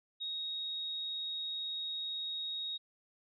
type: tone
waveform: sine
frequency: 3762 Hz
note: A#7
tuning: 15 cents sharp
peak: -36 dBFS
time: 0.2-2.78 s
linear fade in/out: 20 ms
effects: none